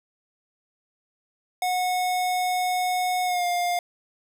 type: tone with pitch glide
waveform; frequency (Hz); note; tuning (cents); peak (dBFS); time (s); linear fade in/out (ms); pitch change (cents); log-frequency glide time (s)
square; 730 to 705.9; F#5 to F5; -24 to +18; -23; 1.62-3.79; 2; -58; 3.25-3.45
effects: none